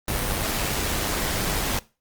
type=noise with amplitude modulation; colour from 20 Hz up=pink; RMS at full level=-24 dBFS; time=0.08-1.79 s; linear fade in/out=2 ms; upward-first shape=sine; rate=101 Hz; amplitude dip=35%; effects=noise-tail reverb RT60 0.3 s tail -20 dB re dry + Opus 32 kbps